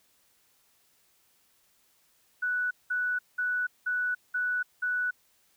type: tone bursts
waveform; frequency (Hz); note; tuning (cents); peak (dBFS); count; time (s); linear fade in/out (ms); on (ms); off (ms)
sine; 1480; F#6; 0; -26; 6; 2.42-5.11; 10; 290; 190
effects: white hiss -67 dBFS RMS until 5.56 s